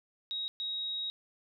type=tone bursts at uneven times; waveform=sine; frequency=3794 Hz; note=A#7; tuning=30 cents sharp; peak=-33 dBFS; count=2; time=0.31-0.48 / 0.6-1.1 s; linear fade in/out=0 ms; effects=none